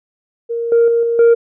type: tone with level steps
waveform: sine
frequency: 466.2 Hz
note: A#4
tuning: in tune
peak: -17 / -6 / -10 / -13 / -3 dBFS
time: 0.49-1.35 s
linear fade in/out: 20 ms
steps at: 0.72 / 0.88 / 1.03 / 1.19 s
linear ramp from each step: 2 ms
effects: tanh soft clip ceiling -5 dBFS